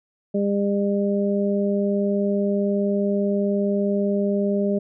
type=harmonic tone; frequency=201.2 Hz; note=G3; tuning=45 cents sharp; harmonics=1 / 2 / 3; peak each=-21 / -24 / -26 dBFS; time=0.34-4.79 s; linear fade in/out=10 ms; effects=none